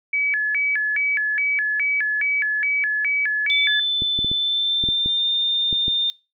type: tone with vibrato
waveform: sine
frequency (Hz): 1975.5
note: B6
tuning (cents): 0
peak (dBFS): -18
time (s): 0.13-3.8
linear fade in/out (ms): 5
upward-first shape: square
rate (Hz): 2.4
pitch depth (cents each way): 250
type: tone with pitch glide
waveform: sine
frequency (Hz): 3520 to 3615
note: A7 to A7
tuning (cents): 0 to +46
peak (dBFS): -18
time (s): 3.5-6.1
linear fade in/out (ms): 0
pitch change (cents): +46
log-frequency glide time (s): 4.35-5.28
type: clicks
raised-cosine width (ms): 3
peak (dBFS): -17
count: 9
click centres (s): 4.021 / 4.19 / 4.246 / 4.315 / 4.839 / 4.888 / 5.06 / 5.728 / 5.881
effects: noise-tail reverb RT60 0.3 s tail -23 dB re dry